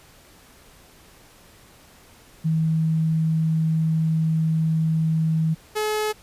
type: tone pair in turn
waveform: sine / sawtooth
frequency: 160 / 427.1 Hz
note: D#3 / G#4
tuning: +49 / +48 cents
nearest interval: octave + perfect fourth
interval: 1699 cents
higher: second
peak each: -18 dBFS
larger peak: neither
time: 2.44-5.55 / 5.75-6.13 s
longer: first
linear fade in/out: 20 ms
effects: pink hiss -51 dBFS RMS until 6.22 s + resampled to 32000 Hz